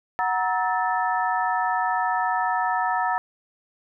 sine tone cluster, 740 / 942 / 1297 / 1762 Hz, F#5 / A#5 / E6 / A6, 0 / +18 / -28 / +2 cents, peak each -25 / -25 / -28 / -29 dBFS, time 0.19-3.18 s, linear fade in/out 0 ms, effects none

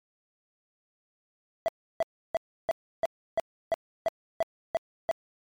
triangle tone bursts, 661 Hz, E5, 5 cents sharp, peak -20 dBFS, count 11, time 1.66-5.113 s, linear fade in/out 0 ms, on 23 ms, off 320 ms, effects MP3 96 kbps

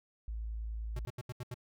sine tone, 55 Hz, A1, in tune, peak -36 dBFS, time 0.28-1.05 s, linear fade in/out 0 ms
square tone bursts, 123.47 Hz, B2, in tune, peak -39 dBFS, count 6, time 0.96-1.543 s, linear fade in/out 5 ms, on 33 ms, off 77 ms
effects none

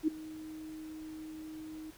sine tone with ADSR envelope, 313.1 Hz, D#4, 11 cents sharp, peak -23 dBFS, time 0.03-1.91 s, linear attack 47 ms, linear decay 9 ms, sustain -19 dB, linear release 11 ms, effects pink hiss -57 dBFS RMS until 1.97 s

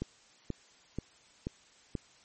click train, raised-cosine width 3 ms, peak -21 dBFS, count 5, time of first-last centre 0.02-1.952 s, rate 2.07 Hz, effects white hiss -61 dBFS RMS until 2.24 s + MP3 32 kbps

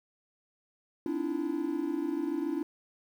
triangle tone cluster, 256.5 / 290.6 / 317.7 / 338.1 Hz, C4 / D4 / D#4 / E4, -34 / -18 / +36 / +44 cents, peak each -38 / -31 / -35 / -32 dBFS, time 1.06-2.63 s, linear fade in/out 2 ms, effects 10-bit

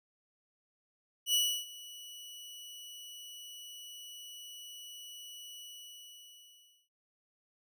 sawtooth tone with ADSR envelope, 2944 Hz, F#7, 9 cents flat, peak -22 dBFS, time 1.26-6.89 s, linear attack 80 ms, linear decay 310 ms, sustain -21 dB, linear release 1300 ms, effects none

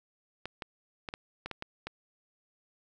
clicks, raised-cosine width 0.3 ms, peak -21 dBFS, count 8, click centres 0.456 / 0.622 / 1.088 / 1.139 / 1.46 / 1.513 / 1.624 / 1.87 s, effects none

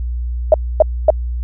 sine tone bursts, 624 Hz, D#5, 5 cents sharp, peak -3 dBFS, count 3, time 0.52-1.103 s, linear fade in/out 2 ms, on 21 ms, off 260 ms, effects added 60 Hz sine -18 dBFS peak until 1.43 s

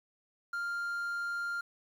triangle tone with quantisation, 1396.9 Hz, F6, in tune, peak -31 dBFS, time 0.53-1.61 s, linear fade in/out 5 ms, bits 10, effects none

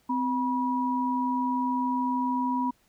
sine tone pair together, 256.9 / 970 Hz, C4 / B5, -32 / -31 cents, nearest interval octave + major seventh, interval 2301 cents, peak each -27 dBFS, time 0.09-2.71 s, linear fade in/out 10 ms, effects pink hiss -66 dBFS RMS until 2.88 s

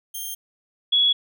5% pulse / sine tone pair in turn, 3186 / 3367 Hz, G7 / G#7, +27 / +23 cents, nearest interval minor second, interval 96 cents, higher second, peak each -21 / -15 dBFS, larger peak second, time 0.14-0.35 / 0.92-1.13 s, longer neither, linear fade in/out 10 ms, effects none

